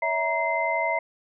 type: tone cluster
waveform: sine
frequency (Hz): 565 / 656 / 942 / 2072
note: C#5 / E5 / A#5 / C7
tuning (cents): +33 / -9 / +18 / -17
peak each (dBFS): -33 / -27 / -27 / -27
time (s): 0.02-0.99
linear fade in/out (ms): 5
effects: none